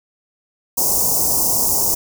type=band-stop noise; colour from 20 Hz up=white; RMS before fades=-17 dBFS; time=0.77-1.95 s; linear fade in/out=10 ms; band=1000 to 5300 Hz; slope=48 dB/octave; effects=none